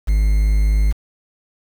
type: tone with quantisation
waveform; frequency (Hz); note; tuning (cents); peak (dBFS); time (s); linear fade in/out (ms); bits
triangle; 51.91; G#1; 0; -10; 0.07-0.93; 20; 6
effects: none